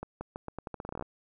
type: accelerating click train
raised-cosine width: 1 ms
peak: -23 dBFS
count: 16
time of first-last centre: 0.03-1.024 s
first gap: 180 ms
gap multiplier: 0.83
effects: none